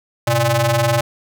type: ring-modulated tone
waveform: sawtooth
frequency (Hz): 233.1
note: A#3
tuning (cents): 0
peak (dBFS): -7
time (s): 0.27-1.01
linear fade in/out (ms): 5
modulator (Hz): 360
effects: none